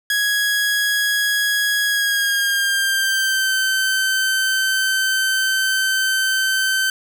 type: tone with pitch glide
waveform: sawtooth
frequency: 1663 to 1542.7 Hz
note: G#6 to G6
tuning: +2 to -28 cents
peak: -13 dBFS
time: 0.1-6.9 s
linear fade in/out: 2 ms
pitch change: -130 cents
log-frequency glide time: 1.85-3.54 s
effects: none